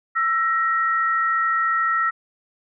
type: tone pair together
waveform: sine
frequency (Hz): 1333 / 1884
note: E6 / A#6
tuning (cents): +19 / +18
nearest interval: tritone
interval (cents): 599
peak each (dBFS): -19 / -23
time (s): 0.15-2.11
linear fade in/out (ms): 20
effects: none